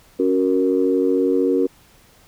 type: chord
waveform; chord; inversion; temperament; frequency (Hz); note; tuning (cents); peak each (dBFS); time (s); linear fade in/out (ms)
sine; F# major; second; equal; 277.2 / 370 / 466.2; C#4 / F#4 / A#4; 0 / 0 / 0; -19; 0.19-1.67; 10
effects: tanh soft clip ceiling -5 dBFS + pink hiss -52 dBFS RMS until 2.27 s